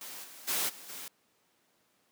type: noise with level steps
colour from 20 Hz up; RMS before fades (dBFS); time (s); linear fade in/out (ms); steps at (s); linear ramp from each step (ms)
white; -44 / -50 / -31 / -49 / -43; 0.01-1.08; 2; 0.23 / 0.47 / 0.68 / 0.88; 20
effects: pink hiss -71 dBFS RMS until 2.11 s + high-pass 200 Hz 12 dB/octave